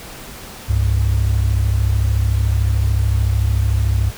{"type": "tone pair together", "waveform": "sine", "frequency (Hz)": [67.34, 100.9], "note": ["C#2", "G#2"], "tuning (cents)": [-50, -49], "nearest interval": "perfect fifth", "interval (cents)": 701, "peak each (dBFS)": -15, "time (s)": [0.68, 4.11], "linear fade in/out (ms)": 20, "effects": ["tanh soft clip ceiling -7 dBFS", "pink hiss -35 dBFS RMS until 4.17 s"]}